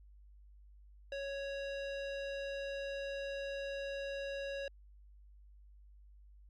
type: tone with low-pass filter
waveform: square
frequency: 554.4 Hz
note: C#5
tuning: in tune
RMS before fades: -41 dBFS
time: 1.12-4.68 s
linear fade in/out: 2 ms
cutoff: 3700 Hz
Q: 1.5
effects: added 50 Hz sine -56 dBFS peak until 6.49 s